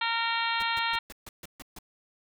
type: harmonic tone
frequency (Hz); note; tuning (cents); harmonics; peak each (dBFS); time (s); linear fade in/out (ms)
460.7; A#4; -20; 2 / 3 / 4 / 5 / 6 / 7 / 8 / 9; -31 / -33 / -34 / -35 / -36 / -36 / -37 / -38; 0.01-0.99; 5
type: noise bursts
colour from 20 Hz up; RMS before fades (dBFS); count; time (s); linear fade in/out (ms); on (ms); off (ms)
pink; -43; 8; 0.6-1.788; 2; 26; 140
effects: none